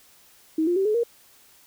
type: tone with pitch steps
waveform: sine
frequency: 317.6 / 350.4 / 386.5 / 426.4 / 470.4 Hz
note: D#4 / F4 / G4 / G#4 / A#4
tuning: +36 / +6 / -24 / +46 / +16 cents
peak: -19 dBFS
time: 0.58-1.035 s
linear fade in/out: 5 ms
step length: 91 ms
effects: white hiss -55 dBFS RMS until 1.66 s